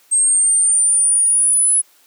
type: linear sweep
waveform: sine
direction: up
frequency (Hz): 8372 to 10180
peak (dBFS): -11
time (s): 0.11-1.82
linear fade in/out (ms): 20
effects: white hiss -53 dBFS RMS until 2.06 s + high-pass 300 Hz 12 dB/octave